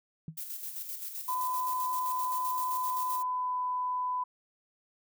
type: tone with exponential decay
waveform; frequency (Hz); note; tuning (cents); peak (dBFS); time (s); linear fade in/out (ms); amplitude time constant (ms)
sine; 159.2; D#3; +40; -33; 0.28-0.38; 2; 21
type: noise with tremolo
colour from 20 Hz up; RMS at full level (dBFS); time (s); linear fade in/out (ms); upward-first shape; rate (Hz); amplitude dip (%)
violet; -38; 0.37-3.23; 10; square; 7.7; 45
type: tone with pitch glide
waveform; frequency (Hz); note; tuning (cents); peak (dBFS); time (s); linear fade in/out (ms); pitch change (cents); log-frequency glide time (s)
sine; 1009 to 1000.3; B5 to B5; +37 to +22; -29; 1.28-4.24; 10; -15; 3.03-3.58
effects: none